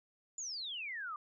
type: exponential sweep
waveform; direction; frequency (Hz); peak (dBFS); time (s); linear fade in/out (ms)
sine; down; 7150 to 1168; -39; 0.38-1.16; 2
effects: none